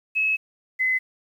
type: tone pair in turn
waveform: sine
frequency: 2580 / 2034 Hz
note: E7 / C7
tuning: -38 / -50 cents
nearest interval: major third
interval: 412 cents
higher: first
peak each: -19 dBFS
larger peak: neither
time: 0.15-0.37 / 0.79-0.99 s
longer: first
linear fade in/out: 20 ms
effects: 9-bit

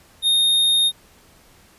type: tone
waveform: square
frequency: 3693 Hz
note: A#7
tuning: 17 cents flat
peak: -15 dBFS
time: 0.22-0.92 s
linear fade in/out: 50 ms
effects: pink hiss -52 dBFS RMS until 1.78 s + resampled to 32000 Hz

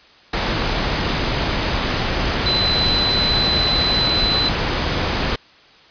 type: tone in noise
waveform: sine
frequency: 4026 Hz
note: B7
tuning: 33 cents sharp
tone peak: -17 dBFS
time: 2.46-4.49 s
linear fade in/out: 5 ms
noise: pink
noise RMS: -20 dBFS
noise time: 0.33-5.36 s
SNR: 0 dB
effects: white hiss -48 dBFS RMS until 5.9 s + resampled to 11025 Hz

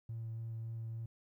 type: tone with vibrato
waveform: triangle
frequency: 113.5 Hz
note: A#2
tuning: 46 cents flat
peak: -36 dBFS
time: 0.09-1.06 s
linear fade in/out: 5 ms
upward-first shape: sine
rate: 3.5 Hz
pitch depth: 10 cents each way
effects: tanh soft clip ceiling -36 dBFS + 13-bit

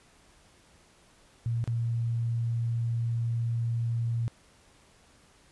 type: tone with dropouts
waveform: sine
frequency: 116.54 Hz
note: A#2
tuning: in tune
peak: -26 dBFS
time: 1.46-4.28 s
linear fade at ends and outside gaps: 0 ms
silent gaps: 1.641-1.676 s
effects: pink hiss -60 dBFS RMS until 5.51 s + resampled to 24000 Hz

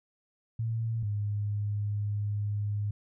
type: tone pair in turn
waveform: sine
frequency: 113.4 / 103.38 Hz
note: A#2 / G#2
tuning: -47 / -7 cents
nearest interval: major second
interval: 160 cents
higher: first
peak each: -28 dBFS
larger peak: neither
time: 0.59-1.03 / 1.03-2.91 s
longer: second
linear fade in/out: 5 ms
effects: none

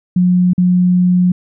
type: tone with dropouts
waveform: sine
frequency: 180 Hz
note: F#3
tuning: 47 cents flat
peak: -8 dBFS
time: 0.16-1.32 s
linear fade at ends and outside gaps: 5 ms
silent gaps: 0.534-0.579 s
effects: none

